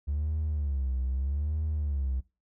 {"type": "tone with vibrato", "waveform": "triangle", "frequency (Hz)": 70.4, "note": "C#2", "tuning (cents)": 27, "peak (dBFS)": -24, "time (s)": [0.07, 2.21], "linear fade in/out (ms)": 20, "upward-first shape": "sine", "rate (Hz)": 0.8, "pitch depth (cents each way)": 170, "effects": ["noise-tail reverb RT60 0.3 s tail -23 dB re dry", "tanh soft clip ceiling -22 dBFS"]}